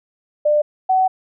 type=tone pair in turn; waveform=sine; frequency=597 / 752.2 Hz; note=D5 / F#5; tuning=+28 / +28 cents; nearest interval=major third; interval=400 cents; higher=second; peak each=-12 dBFS; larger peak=neither; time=0.45-0.62 / 0.89-1.08 s; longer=second; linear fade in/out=10 ms; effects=none